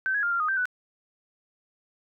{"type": "tone with pitch steps", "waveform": "sine", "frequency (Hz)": [1543, 1665, 1403, 1385, 1241, 1565, 1489], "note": ["G6", "G#6", "F6", "F6", "D#6", "G6", "F#6"], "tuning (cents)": [-28, 4, 8, -15, -5, -3, 11], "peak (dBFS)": -23, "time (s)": [0.06, 0.655], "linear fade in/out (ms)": 0, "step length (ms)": 85, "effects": []}